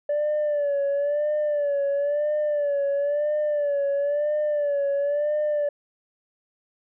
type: tone with vibrato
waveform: sine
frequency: 581 Hz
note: D5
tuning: 19 cents flat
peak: -19 dBFS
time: 0.09-5.69 s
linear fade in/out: 5 ms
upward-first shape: sine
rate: 0.99 Hz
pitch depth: 63 cents each way
effects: tanh soft clip ceiling -19 dBFS